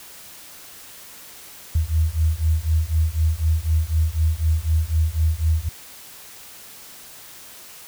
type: beating tone pair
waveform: sine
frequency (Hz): 77.78 / 81.78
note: D#2 / E2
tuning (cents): 0 / -13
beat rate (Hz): 4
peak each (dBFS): -20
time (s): 1.75-5.69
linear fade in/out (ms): 5
effects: white hiss -42 dBFS RMS until 7.87 s